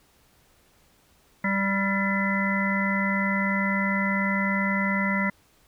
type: harmonic tone with a mistuned harmonic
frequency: 196 Hz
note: G3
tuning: in tune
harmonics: 1 / 3 / 5 / 7 / 9 / 10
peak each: -25 / -34 / -32 / -33 / -33 / -27 dBFS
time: 1.44-5.3 s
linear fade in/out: 5 ms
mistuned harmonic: 10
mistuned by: +50 cents
effects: pink hiss -61 dBFS RMS until 5.67 s